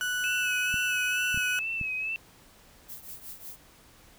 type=tone; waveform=35% pulse; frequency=1480 Hz; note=F#6; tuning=in tune; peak=-26 dBFS; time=0.01-1.59 s; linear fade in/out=0 ms
type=tone with vibrato; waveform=sine; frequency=2600 Hz; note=E7; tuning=24 cents flat; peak=-29 dBFS; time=0.24-2.16 s; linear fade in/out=0 ms; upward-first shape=sine; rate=2.2 Hz; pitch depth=56 cents each way
type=clicks; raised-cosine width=5 ms; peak=-25 dBFS; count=4; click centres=0.742 / 1.345 / 1.375 / 1.813 s
type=noise with tremolo; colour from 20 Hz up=violet; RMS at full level=-40 dBFS; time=2.88-3.57 s; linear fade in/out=20 ms; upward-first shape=triangle; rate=5.4 Hz; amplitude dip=85%
effects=pink hiss -56 dBFS RMS until 4.18 s